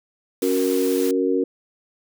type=chord; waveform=sine; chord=F# major; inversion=second; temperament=equal; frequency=277.2 / 370 / 466.2 Hz; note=C#4 / F#4 / A#4; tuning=0 / 0 / 0 cents; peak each=-22 dBFS; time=0.42-1.44 s; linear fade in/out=5 ms
type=high-pass noise; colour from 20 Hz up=white; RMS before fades=-33 dBFS; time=0.42-1.11 s; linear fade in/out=2 ms; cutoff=570 Hz; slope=96 dB/octave
effects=none